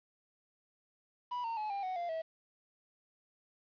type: tone with pitch steps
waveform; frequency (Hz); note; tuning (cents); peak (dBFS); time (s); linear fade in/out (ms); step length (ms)
triangle; 981 / 915.3 / 854 / 796.8 / 743.5 / 693.7 / 647.2; B5 / A#5 / G#5 / G5 / F#5 / F5 / E5; -12 / -32 / +48 / +28 / +8 / -12 / -32; -33; 1.31-2.22; 10; 130
effects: resampled to 11025 Hz + 10-bit